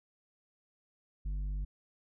sine tone with tanh clipping, 49 Hz, G1, in tune, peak -34 dBFS, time 1.25-1.65 s, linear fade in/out 10 ms, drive 7 dB, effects none

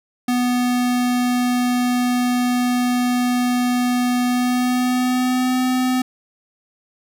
square tone with pitch glide, 246.8 to 254.5 Hz, B3 to C4, -1 to -48 cents, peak -17 dBFS, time 0.28-6.02 s, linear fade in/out 5 ms, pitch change +53 cents, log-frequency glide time 4.26-5.6 s, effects none

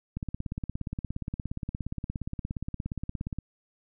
click train, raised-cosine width 5 ms, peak -20 dBFS, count 56, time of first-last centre 0.17-3.386 s, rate 17.1 Hz, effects none

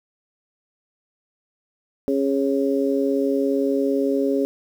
harmonic tone, 137.6 Hz, C#3, 12 cents flat, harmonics 2 / 3 / 4, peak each -21 / -22 / -25 dBFS, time 2.08-4.45 s, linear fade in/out 0 ms, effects 8-bit

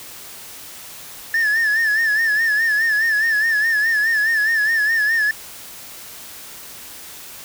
sine tone with vibrato, 1760 Hz, A6, in tune, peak -12 dBFS, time 1.34-5.31 s, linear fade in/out 2 ms, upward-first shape sine, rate 4.8 Hz, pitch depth 83 cents each way, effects tanh soft clip ceiling -14 dBFS + white hiss -37 dBFS RMS until 7.44 s

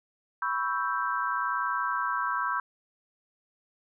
sine chord, C# half-diminished seventh, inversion third, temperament equal, 987.8 / 1108.7 / 1318.5 / 1568 Hz, B5 / C#6 / E6 / G6, 0 / 0 / 0 / 0 cents, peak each -32 dBFS, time 0.42-2.6 s, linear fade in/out 2 ms, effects none

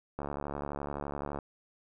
click train, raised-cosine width 1 ms, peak -22 dBFS, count 87, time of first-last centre 0.19-1.388 s, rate 71.8 Hz, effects none

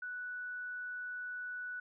sine tone, 1480 Hz, F#6, in tune, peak -39 dBFS, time 0.02-1.8 s, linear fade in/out 5 ms, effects none

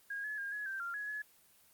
sine tone with pitch steps, 1633 / 1707 / 1616 / 1686 / 1571 / 1388 / 1677 / 1700 Hz, G#6 / G#6 / G#6 / G#6 / G6 / F6 / G#6 / G#6, -30 / +47 / -48 / +26 / +3 / -11 / +16 / +40 cents, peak -37 dBFS, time 0.1-1.22 s, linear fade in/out 5 ms, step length 140 ms, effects white hiss -65 dBFS RMS until 1.73 s + Opus 24 kbps

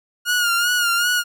sawtooth tone with vibrato, 1425 Hz, F6, 34 cents sharp, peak -13 dBFS, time 0.25-1.24 s, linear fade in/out 50 ms, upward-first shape sine, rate 2.6 Hz, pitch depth 53 cents each way, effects none

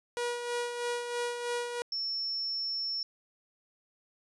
sawtooth tone with tremolo, 481.3 Hz, B4, 45 cents flat, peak -26 dBFS, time 0.17-1.82 s, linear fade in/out 0 ms, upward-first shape sine, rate 3.1 Hz, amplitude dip 50%
sine tone, 5400 Hz, E8, 41 cents sharp, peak -31 dBFS, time 1.92-3.03 s, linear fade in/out 2 ms
effects resampled to 24000 Hz

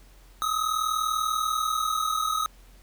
square tone pair together, 1247 / 1287.3 Hz, D#6 / E6, +3 / -41 cents, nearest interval minor second, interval 56 cents, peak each -28 / -28 dBFS, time 0.42-2.46 s, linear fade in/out 0 ms, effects added 44 Hz sine -50 dBFS peak until 2.82 s + pink hiss -58 dBFS RMS until 2.82 s

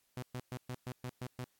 sawtooth tone bursts, 125.6 Hz, B2, 30 cents sharp, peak -35 dBFS, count 8, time 0.17-1.442 s, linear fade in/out 2 ms, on 54 ms, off 120 ms, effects white hiss -75 dBFS RMS until 1.59 s + AAC 64 kbps

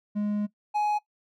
triangle tone pair in turn, 207.7 / 837.8 Hz, G#3 / G#5, 0 / +15 cents, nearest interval 2 octaves, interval 2415 cents, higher second, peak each -23 / -21 dBFS, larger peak second, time 0.15-0.47 / 0.74-0.99 s, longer first, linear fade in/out 20 ms, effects noise-tail reverb RT60 0.1 s tail -18 dB re dry

